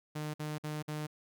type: tone bursts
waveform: sawtooth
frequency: 151.8 Hz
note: D#3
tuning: 42 cents flat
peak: -32 dBFS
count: 4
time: 0.15-1.069 s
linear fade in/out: 10 ms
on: 190 ms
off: 53 ms
effects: none